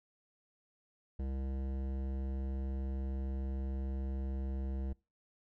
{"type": "tone with hard clipping", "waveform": "sine", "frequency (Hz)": 66.6, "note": "C2", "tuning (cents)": 31, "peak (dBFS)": -37, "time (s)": [1.19, 4.93], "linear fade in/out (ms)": 5, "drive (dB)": 15, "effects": ["noise-tail reverb RT60 0.3 s tail -25 dB re dry"]}